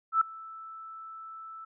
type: tone with ADSR envelope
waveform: sine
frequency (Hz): 1318.5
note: E6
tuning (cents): 0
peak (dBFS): -18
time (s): 0.12-1.65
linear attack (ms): 91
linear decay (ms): 4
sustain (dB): -23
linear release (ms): 8
effects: none